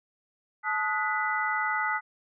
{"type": "tone cluster", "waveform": "sine", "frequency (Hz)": [866, 1256, 1466, 1989], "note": ["A5", "D#6", "F#6", "B6"], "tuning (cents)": [-28, 16, -16, 12], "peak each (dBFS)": -31, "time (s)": [0.63, 2.01], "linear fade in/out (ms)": 50, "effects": []}